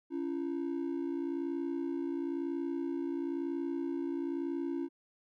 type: ring-modulated tone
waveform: triangle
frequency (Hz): 310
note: D#4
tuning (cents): -6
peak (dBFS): -27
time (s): 0.1-4.89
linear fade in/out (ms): 50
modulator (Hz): 30.5
effects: tanh soft clip ceiling -25 dBFS